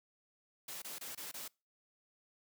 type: noise bursts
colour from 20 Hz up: white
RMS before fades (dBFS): -45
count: 5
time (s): 0.68-1.48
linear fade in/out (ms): 5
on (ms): 140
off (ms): 25
effects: noise-tail reverb RT60 0.3 s tail -26 dB re dry + high-pass 150 Hz 12 dB/octave